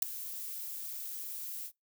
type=noise with ADSR envelope; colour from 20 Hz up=violet; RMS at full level=-22 dBFS; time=0.02-1.72 s; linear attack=6 ms; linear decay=4 ms; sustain=-19 dB; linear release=70 ms; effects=noise-tail reverb RT60 0.2 s tail -26 dB re dry